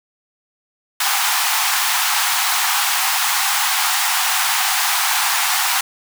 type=high-pass noise; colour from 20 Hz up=pink; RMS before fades=-18 dBFS; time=1-5.81 s; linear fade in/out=5 ms; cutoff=740 Hz; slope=96 dB/octave; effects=none